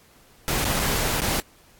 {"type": "noise with dropouts", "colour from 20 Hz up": "pink", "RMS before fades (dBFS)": -24, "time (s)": [0.48, 1.4], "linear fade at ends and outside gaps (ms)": 0, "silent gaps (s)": [[0.644, 0.651], [0.793, 0.797], [1.203, 1.218]], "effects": ["pink hiss -55 dBFS RMS until 1.79 s", "AAC 64 kbps"]}